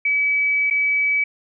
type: tone with dropouts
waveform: sine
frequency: 2287 Hz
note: D7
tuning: 47 cents flat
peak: -16 dBFS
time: 0.05-1.24 s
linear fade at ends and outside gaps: 5 ms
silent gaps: 0.701-0.708 s
effects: none